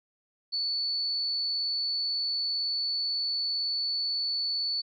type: tone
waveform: sine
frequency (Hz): 4459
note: C#8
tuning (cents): +9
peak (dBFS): -27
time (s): 0.52-4.82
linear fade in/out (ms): 20
effects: none